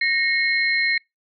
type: tone cluster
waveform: sine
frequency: 1857 / 2175 / 4149 Hz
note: A#6 / C#7 / C8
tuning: -7 / -33 / -15 cents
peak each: -22 / -20 / -27 dBFS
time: 0.01-0.98 s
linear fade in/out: 5 ms
effects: noise-tail reverb RT60 0.2 s tail -26 dB re dry